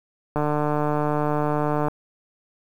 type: click train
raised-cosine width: 1 ms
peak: -10 dBFS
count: 228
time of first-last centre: 0.36-1.883 s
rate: 149 Hz
effects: 8-bit